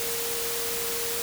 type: tone in noise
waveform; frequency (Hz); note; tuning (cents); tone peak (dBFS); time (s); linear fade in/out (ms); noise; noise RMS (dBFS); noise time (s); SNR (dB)
sine; 466.2; A#4; 0; -34; 0-1.22; 0; white; -30; 0-1.22; -7
effects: none